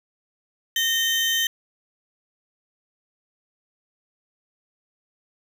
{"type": "tone pair together", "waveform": "35% pulse", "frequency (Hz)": [1840, 3094], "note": ["A#6", "G7"], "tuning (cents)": [-23, -23], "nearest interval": "major sixth", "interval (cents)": 900, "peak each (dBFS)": [-23, -20], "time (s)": [0.76, 1.47], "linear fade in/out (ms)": 2, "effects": []}